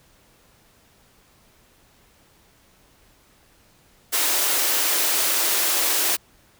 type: high-pass noise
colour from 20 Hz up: white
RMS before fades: -21 dBFS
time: 4.12-6.17 s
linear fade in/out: 20 ms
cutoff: 280 Hz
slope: 96 dB/octave
effects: pink hiss -57 dBFS RMS until 6.59 s